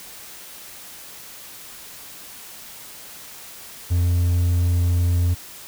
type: tone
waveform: triangle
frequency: 87.5 Hz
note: F2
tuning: 4 cents sharp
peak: -14 dBFS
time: 3.9-5.35 s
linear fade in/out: 20 ms
effects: white hiss -40 dBFS RMS until 5.67 s